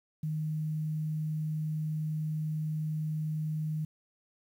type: tone with quantisation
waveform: sine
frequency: 154.8 Hz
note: D#3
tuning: 9 cents flat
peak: -30 dBFS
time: 0.23-3.85 s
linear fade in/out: 5 ms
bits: 10
effects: none